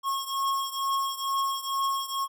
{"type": "beating tone pair", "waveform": "square", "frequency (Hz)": [1089, 1091.2], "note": ["C#6", "C#6"], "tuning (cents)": [-31, -28], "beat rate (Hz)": 2.2, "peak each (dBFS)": [-29, -32], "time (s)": [0.03, 2.28], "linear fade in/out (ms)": 50, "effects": []}